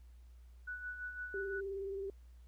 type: tone with tremolo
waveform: sine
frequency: 1480 Hz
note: F#6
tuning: in tune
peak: -39 dBFS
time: 0.67-1.61 s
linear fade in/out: 10 ms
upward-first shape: sine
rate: 5.9 Hz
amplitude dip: 55%
type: tone with vibrato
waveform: sine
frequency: 392 Hz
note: G4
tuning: in tune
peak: -38 dBFS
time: 1.34-2.1 s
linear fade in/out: 2 ms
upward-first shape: triangle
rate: 19 Hz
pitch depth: 39 cents each way
effects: added 60 Hz sine -54 dBFS peak until 2.47 s + pink hiss -75 dBFS RMS until 2.47 s